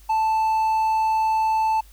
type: tone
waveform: triangle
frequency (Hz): 880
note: A5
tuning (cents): 0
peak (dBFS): -16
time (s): 0.09-1.81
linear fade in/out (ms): 10
effects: added 50 Hz sine -46 dBFS peak until 1.92 s + white hiss -55 dBFS RMS until 1.92 s